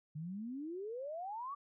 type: exponential sweep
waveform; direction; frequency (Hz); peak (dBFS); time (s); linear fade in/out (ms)
sine; up; 146.6 to 1174.7; -40; 0.15-1.55; 10
effects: none